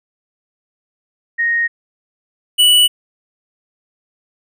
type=tone pair in turn; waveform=sine / square; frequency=1864.7 / 2954 Hz; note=A#6 / F#7; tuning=0 / -3 cents; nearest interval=minor sixth; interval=797 cents; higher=second; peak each=-13 / -8 dBFS; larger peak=second; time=1.38-1.68 / 2.58-2.88 s; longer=neither; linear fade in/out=20 ms; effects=none